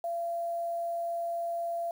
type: tone with quantisation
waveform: sine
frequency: 681 Hz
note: F5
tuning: 44 cents flat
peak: -30 dBFS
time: 0.04-1.91 s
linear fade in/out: 2 ms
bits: 9
effects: none